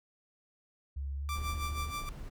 sine tone with pitch glide, 69.3 to 73.42 Hz, C#2 to D2, 0 to 0 cents, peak -34 dBFS, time 0.96-1.91 s, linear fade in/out 10 ms, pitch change +100 cents, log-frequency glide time 1.17-1.32 s
sawtooth tone with tremolo, 1174.7 Hz, D6, in tune, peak -31 dBFS, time 1.29-2.09 s, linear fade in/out 0 ms, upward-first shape sine, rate 6.3 Hz, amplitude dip 70%
brown noise, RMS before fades -43 dBFS, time 1.34-2.3 s, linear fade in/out 20 ms
effects none

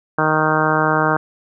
harmonic tone, 155.56 Hz, D#3, in tune, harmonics 1 / 2 / 3 / 4 / 5 / 6 / 7 / 8 / 9 / 10, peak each -23 / -23 / -23 / -23 / -23 / -23 / -23 / -23 / -23 / -23 dBFS, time 0.18-1.17 s, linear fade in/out 5 ms, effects none

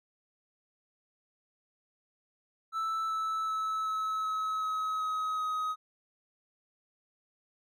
triangle tone with pitch steps, 1318.5 / 1310.1 / 1301.9 / 1293.6 / 1285.4 / 1277.3 / 1269.2 / 1261.1 Hz, E6 / E6 / E6 / E6 / E6 / D#6 / D#6 / D#6, 0 / -11 / -22 / -33 / -44 / +45 / +34 / +23 cents, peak -28 dBFS, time 2.72-5.76 s, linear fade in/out 50 ms, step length 380 ms, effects none

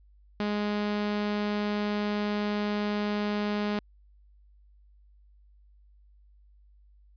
sawtooth tone, 207.7 Hz, G#3, in tune, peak -23 dBFS, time 0.4-3.79 s, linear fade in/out 0 ms, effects added 50 Hz sine -55 dBFS peak until 7.16 s + resampled to 11025 Hz

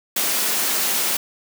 white high-pass noise, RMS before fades -21 dBFS, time 0.16-1.17 s, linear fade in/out 5 ms, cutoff 170 Hz, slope 96 dB/octave, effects none

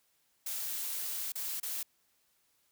blue noise with dropouts, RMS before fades -37 dBFS, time 0.46-1.83 s, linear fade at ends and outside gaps 5 ms, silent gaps 1.321-1.354 / 1.601-1.629 s, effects white hiss -73 dBFS RMS until 2.71 s

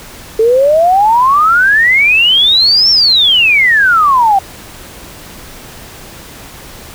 sine exponential two-way sweep, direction up then down, 433.7 to 5510 to 759 Hz, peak -5 dBFS, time 0.39-4.39 s, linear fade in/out 5 ms, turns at 2.9 s, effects pink hiss -32 dBFS RMS until 6.94 s

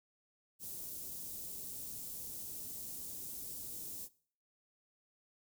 white band-stop noise, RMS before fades -45 dBFS, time 0.59-4.09 s, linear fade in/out 50 ms, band 360 to 7600 Hz, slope 12 dB/octave, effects noise-tail reverb RT60 0.5 s tail -20 dB re dry

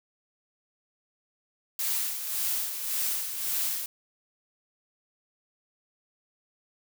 blue noise with tremolo, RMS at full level -28 dBFS, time 1.79-3.86 s, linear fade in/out 2 ms, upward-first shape sine, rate 1.8 Hz, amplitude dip 55%, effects none

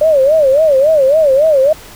sine tone with vibrato, 581 Hz, D5, 19 cents flat, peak -6 dBFS, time 0.01-1.73 s, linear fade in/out 5 ms, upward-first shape sine, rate 3.6 Hz, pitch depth 180 cents each way, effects pink hiss -35 dBFS RMS until 1.95 s

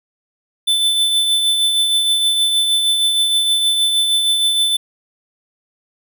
square tone with tremolo, 3520 Hz, A7, in tune, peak -12 dBFS, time 0.67-4.77 s, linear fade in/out 10 ms, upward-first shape triangle, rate 6.4 Hz, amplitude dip 40%, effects none

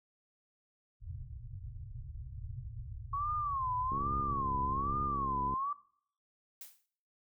white low-pass noise, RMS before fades -44 dBFS, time 1-5.12 s, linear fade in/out 50 ms, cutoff 130 Hz, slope 96 dB/octave
sine tone with vibrato, 1101 Hz, C#6, 12 cents flat, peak -32 dBFS, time 3.13-5.73 s, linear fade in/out 5 ms, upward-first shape sine, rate 1.2 Hz, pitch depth 170 cents each way
click train, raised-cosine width 3 ms, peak -29 dBFS, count 112, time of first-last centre 3.92-5.538 s, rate 68.6 Hz
blue noise with exponential decay, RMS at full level -44 dBFS, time 6.61-6.86 s, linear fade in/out 2 ms, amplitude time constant 53 ms
effects noise-tail reverb RT60 0.6 s tail -20 dB re dry

